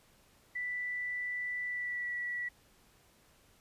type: tone with pitch glide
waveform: sine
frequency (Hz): 1975.5 to 1946.1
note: B6 to B6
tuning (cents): 0 to -26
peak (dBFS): -34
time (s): 0.55-2.49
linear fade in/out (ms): 10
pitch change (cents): -26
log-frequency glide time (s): 1.64-2.12
effects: pink hiss -65 dBFS RMS until 3.6 s + resampled to 32000 Hz